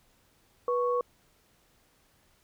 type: tone pair together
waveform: sine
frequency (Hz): 488.5 / 1108.7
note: B4 / C#6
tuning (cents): -19 / 0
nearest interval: octave + major second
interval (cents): 1419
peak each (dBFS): -26 / -30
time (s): 0.68-1.01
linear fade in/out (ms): 2
effects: pink hiss -66 dBFS RMS until 2.43 s